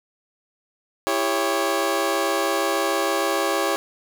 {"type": "chord", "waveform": "20% pulse", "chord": "C# diminished", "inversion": "first", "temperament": "just", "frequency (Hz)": [332.6, 399.1, 554.4], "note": ["E4", "G4", "C#5"], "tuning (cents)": [16, 31, 0], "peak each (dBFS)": [-21, -20, -19], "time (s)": [1.07, 3.76], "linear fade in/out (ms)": 0, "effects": []}